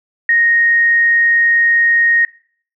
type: tone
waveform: sine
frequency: 1864.7 Hz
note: A#6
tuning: in tune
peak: -9 dBFS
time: 0.29-2.25 s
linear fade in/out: 2 ms
effects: noise-tail reverb RT60 0.5 s tail -20 dB re dry